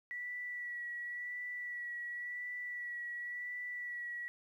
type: tone with vibrato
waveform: sine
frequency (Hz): 1947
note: B6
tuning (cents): -25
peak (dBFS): -39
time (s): 0.11-4.28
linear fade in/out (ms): 0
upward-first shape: sine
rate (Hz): 0.93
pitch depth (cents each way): 20
effects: 12-bit